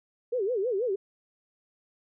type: tone with vibrato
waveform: sine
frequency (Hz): 440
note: A4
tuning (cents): 0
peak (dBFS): -25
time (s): 0.32-0.96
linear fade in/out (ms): 10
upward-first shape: sine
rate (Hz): 6.2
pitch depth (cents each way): 260
effects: none